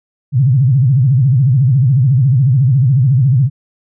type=tone with vibrato; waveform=sine; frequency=130.81 Hz; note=C3; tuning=in tune; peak=-7 dBFS; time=0.32-3.5 s; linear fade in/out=50 ms; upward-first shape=sine; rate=14 Hz; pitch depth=200 cents each way; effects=none